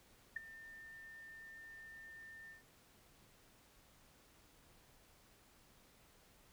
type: tone with ADSR envelope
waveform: sine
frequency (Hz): 1802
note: A6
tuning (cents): +41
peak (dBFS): -35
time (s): 0.36-2.63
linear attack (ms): 6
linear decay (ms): 12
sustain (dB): -17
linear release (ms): 130
effects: pink hiss -67 dBFS RMS until 6.52 s